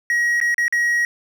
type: tone with dropouts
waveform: triangle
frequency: 1900 Hz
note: A#6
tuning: 33 cents sharp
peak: -14 dBFS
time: 0.1-1.05 s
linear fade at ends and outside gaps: 1 ms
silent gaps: 0.402-0.413 / 0.544-0.581 / 0.681-0.725 s
effects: none